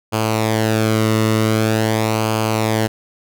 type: tone with flanger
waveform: sawtooth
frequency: 110 Hz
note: A2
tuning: in tune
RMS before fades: -17 dBFS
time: 0.12-2.88 s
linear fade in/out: 20 ms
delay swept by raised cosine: 0.53 to 1.25 ms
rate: 0.45 Hz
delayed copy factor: -0.6
effects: none